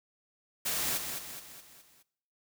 white noise with echo, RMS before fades -32 dBFS, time 0.65-0.98 s, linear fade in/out 10 ms, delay 210 ms, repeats 5, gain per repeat -6 dB, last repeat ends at 2.03 s, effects noise-tail reverb RT60 0.7 s tail -20 dB re dry

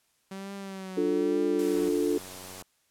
sawtooth tone with vibrato, 191.8 Hz, G3, 37 cents flat, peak -33 dBFS, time 0.31-1.89 s, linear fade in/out 5 ms, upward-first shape triangle, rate 1.1 Hz, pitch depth 62 cents each way
sine chord, D minor, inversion none, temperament just, 293.7 / 352.4 / 440.5 Hz, D4 / F4 / A4, 0 / +16 / +2 cents, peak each -28 dBFS, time 0.97-2.18 s, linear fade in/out 5 ms
white noise, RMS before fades -43 dBFS, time 1.59-2.62 s, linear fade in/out 0 ms
click train, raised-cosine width 1 ms, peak -33 dBFS, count 82, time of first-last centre 1.75-2.624 s, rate 92.7 Hz
effects white hiss -70 dBFS RMS until 2.9 s + low-pass 12000 Hz 12 dB/octave

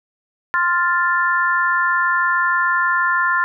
sine chord, F major, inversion second, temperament equal, 1046.5 / 1396.9 / 1760 Hz, C6 / F6 / A6, 0 / 0 / 0 cents, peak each -19 dBFS, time 0.54-3.44 s, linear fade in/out 0 ms, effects none

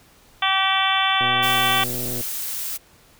harmonic tone, 385 Hz, G4, 31 cents flat, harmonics 2 / 3 / 4 / 5 / 6 / 7 / 8 / 9, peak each -24 / -23 / -27 / -27 / -27 / -28 / -26 / -24 dBFS, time 0.42-1.84 s, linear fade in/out 5 ms
click train, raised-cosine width 2 ms, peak -20 dBFS, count 124, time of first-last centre 1.21-2.21 s, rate 123 Hz
blue noise, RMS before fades -28 dBFS, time 1.42-2.78 s, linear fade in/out 20 ms
effects pink hiss -53 dBFS RMS until 3.19 s

